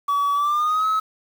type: tone with pitch glide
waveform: sine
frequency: 1139 to 1285.9 Hz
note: C#6 to E6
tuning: +47 to -43 cents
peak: -15 dBFS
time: 0.08-1 s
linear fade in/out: 10 ms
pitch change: +210 cents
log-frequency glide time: 0.34-0.86 s
effects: tanh soft clip ceiling -17 dBFS + 7-bit